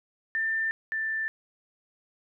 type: tone pair in turn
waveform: sine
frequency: 1789 / 1772.5 Hz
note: A6 / A6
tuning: +28 / +12 cents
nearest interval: unison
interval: 16 cents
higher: first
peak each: -25 / -27 dBFS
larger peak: first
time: 0.35-0.71 / 0.92-1.28 s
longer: neither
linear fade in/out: 0 ms
effects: none